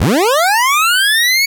25% pulse linear sweep, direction up, 48.73 to 2248 Hz, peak -6 dBFS, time 0-1.46 s, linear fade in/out 10 ms, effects none

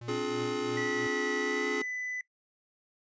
square tone with tremolo, 118.6 Hz, A#2, 30 cents sharp, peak -39 dBFS, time 0.01-1.07 s, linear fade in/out 5 ms, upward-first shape triangle, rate 3 Hz, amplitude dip 95%
square chord, D half-diminished seventh, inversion third, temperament just, 264.3 / 293.7 / 352.4 / 422.9 Hz, C4 / D4 / F4 / Ab4, +18 / 0 / +16 / +31 cents, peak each -38 / -39 / -38 / -33 dBFS, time 0.08-1.82 s, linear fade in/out 5 ms
triangle tone with pitch glide, 1952 to 1998.8 Hz, B6 to B6, -21 to +20 cents, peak -32 dBFS, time 0.77-2.21 s, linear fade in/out 2 ms, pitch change +41 cents, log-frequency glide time 1.38-1.69 s
effects noise-tail reverb RT60 0.1 s tail -19 dB re dry + resampled to 16000 Hz

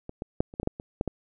clicks, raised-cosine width 2 ms, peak -23 / -19 / -9 / -30 / -14 / -18 / -11 / -23 / -12 / -15 dBFS, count 10, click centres 0.094 / 0.221 / 0.405 / 0.539 / 0.599 / 0.631 / 0.674 / 0.799 / 1.011 / 1.077 s, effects none

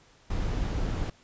brown noise, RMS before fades -29 dBFS, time 0.3-1.1 s, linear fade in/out 5 ms, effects pink hiss -59 dBFS RMS until 1.23 s + resampled to 16000 Hz

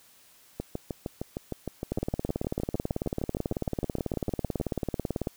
two click trains, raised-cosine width 2 ms, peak -18 / -15 dBFS, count 27 / 62, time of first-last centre 0.6-4.6 / 1.92-5.272 s, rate 6.5 / 18.2 Hz, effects white hiss -58 dBFS RMS until 5.36 s

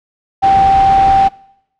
sine tone in noise, 780 Hz, G5, 9 cents flat, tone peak -6 dBFS, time 0.42-1.29 s, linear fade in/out 20 ms, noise pink, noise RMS -21 dBFS, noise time 0.42-1.29 s, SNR +12 dB, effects noise-tail reverb RT60 0.8 s tail -23 dB re dry + low-pass 3000 Hz 12 dB/octave

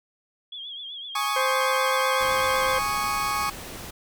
sine tone with vibrato, 3322 Hz, G#7, in tune, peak -34 dBFS, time 0.52-2.78 s, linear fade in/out 5 ms, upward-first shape triangle, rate 7.9 Hz, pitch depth 89 cents each way
35% pulse chord, Ab suspended fourth, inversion none, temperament equal, 830.6 / 1108.7 / 1244.5 Hz, Ab5 / Db6 / Eb6, 0 / 0 / 0 cents, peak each -29 / -25 / -28 dBFS, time 1.15-3.5 s, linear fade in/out 5 ms
harmonic tone, 523.3 Hz, C5, in tune, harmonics 1 / 2 / 3 / 4, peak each -26 / -29 / -31 / -32 dBFS, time 1.36-2.79 s, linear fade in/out 5 ms
pink noise, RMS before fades -38 dBFS, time 2.2-3.91 s, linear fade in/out 10 ms
effects none

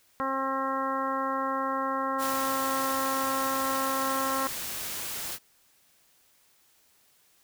harmonic tone, 267.7 Hz, C4, 40 cents sharp, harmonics 1 / 2 / 3 / 4 / 5 / 6 / 7, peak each -35 / -34 / -37 / -30 / -34 / -43 / -42 dBFS, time 0.2-4.47 s, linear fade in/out 0 ms
white noise, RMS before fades -35 dBFS, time 2.18-5.39 s, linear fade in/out 50 ms
effects white hiss -64 dBFS RMS until 7.43 s

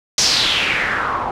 white noise with low-pass filter sweep, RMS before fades -18 dBFS, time 0.18-1.31 s, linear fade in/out 2 ms, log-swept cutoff 5900 to 870 Hz, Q 3.9, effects none

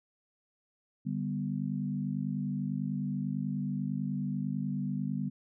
sine chord, G major, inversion second, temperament equal, 146.83 / 196 / 246.9 Hz, D3 / G3 / B3, 0 / 0 / 0 cents, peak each -35 / -34 / -36 dBFS, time 1.05-5.3 s, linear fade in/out 20 ms, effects none

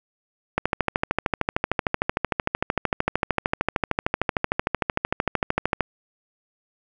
click train, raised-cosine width 0.5 ms, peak -5 dBFS, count 70, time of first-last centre 0.58-5.807 s, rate 13.2 Hz, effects none

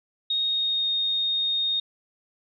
sine tone with pitch glide, 3729 to 3701 Hz, A#7 to A#7, 0 to -13 cents, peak -22 dBFS, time 0.3-1.8 s, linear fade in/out 5 ms, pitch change -13 cents, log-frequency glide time 0.44-0.89 s, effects none

